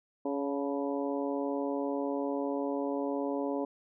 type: harmonic tone with a mistuned harmonic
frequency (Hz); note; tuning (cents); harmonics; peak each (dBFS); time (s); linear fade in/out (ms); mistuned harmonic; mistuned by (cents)
140.4; C#3; +22; 2 / 3 / 4 / 5 / 6 / 7; -33 / -36 / -36 / -42 / -43 / -43; 0.25-3.65; 5; 6; +46
effects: none